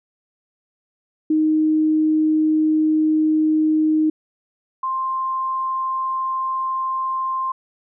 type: tone pair in turn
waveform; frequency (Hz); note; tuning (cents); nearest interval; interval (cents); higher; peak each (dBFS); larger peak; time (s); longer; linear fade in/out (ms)
sine; 311.1 / 1051; D#4 / C6; 0 / +7; octave + major sixth; 2107; second; -14 / -20; first; 1.3-4.1 / 4.83-7.52; first; 5
effects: none